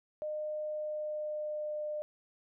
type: tone with pitch glide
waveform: sine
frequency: 609 to 602.4 Hz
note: D#5 to D5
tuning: -37 to +44 cents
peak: -34 dBFS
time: 0.22-2.02 s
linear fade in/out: 0 ms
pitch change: -19 cents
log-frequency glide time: 0.68-1.9 s
effects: none